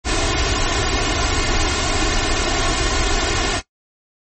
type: noise with comb filter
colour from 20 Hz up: pink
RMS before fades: -18 dBFS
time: 0.04-3.62 s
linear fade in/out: 50 ms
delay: 2.8 ms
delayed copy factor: +0.8
effects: noise-tail reverb RT60 0.1 s tail -18 dB re dry + MP3 32 kbps